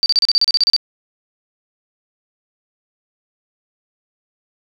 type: tone bursts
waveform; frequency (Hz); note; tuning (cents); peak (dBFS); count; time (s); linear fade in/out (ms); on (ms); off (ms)
sine; 4634; D8; -24; -10; 12; 0.03-0.764; 0; 30; 34
effects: none

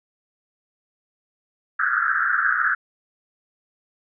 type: band-pass noise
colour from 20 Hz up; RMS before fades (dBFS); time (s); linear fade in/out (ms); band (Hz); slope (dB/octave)
pink; -21; 1.79-2.75; 10; 1300 to 1700; 96
effects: none

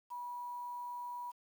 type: tone with quantisation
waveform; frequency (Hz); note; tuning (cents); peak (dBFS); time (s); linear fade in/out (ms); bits
sine; 972; B5; -28; -40; 0.1-1.32; 20; 10
effects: none

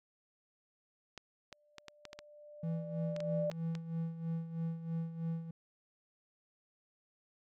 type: clicks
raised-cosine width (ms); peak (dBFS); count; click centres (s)
0.2; -28; 11; 1.177 / 1.527 / 1.783 / 1.883 / 2.053 / 2.131 / 2.19 / 3.164 / 3.204 / 3.515 / 3.752
type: tone with exponential growth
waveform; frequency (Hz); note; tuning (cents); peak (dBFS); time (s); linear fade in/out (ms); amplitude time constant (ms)
sine; 593; D5; +17; -31; 1.52-3.5; 0; 430
type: tone with tremolo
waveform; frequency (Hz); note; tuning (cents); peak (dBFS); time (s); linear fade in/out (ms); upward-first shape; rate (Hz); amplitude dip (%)
triangle; 164.81; E3; 0; -31; 2.63-5.51; 5; sine; 3.1; 70
effects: none

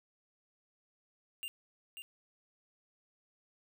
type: tone with echo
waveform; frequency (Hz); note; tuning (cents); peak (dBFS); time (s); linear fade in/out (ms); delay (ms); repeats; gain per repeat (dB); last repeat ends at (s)
square; 2794; F7; 0; -39; 1.43-1.48; 0; 540; 1; -6; 2.02
effects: none

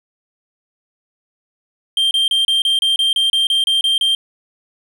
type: tone bursts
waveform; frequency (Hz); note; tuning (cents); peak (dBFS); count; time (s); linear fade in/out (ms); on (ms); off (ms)
triangle; 3169; G7; +18; -11; 13; 1.97-4.15; 2; 140; 30
effects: none

